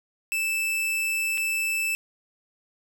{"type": "tone with dropouts", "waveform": "45% pulse", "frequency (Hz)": 2637, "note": "E7", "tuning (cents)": 0, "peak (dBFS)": -24, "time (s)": [0.32, 1.95], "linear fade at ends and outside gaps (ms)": 0, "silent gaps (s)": [1.375, 1.379], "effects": []}